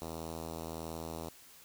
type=tone with notch filter; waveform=5% pulse; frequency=81.5 Hz; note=E2; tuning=19 cents flat; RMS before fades=-42 dBFS; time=0.02-1.29 s; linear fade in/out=0 ms; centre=2100 Hz; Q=0.69; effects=white hiss -57 dBFS RMS until 1.64 s